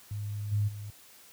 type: tone with level steps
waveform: sine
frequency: 103.83 Hz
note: G#2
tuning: in tune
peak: -32 / -24 / -37 dBFS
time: 0.11-0.9 s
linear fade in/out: 0 ms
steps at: 0.51 / 0.67 s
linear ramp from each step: 20 ms
effects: white hiss -55 dBFS RMS until 1.32 s + high-pass 60 Hz 12 dB/octave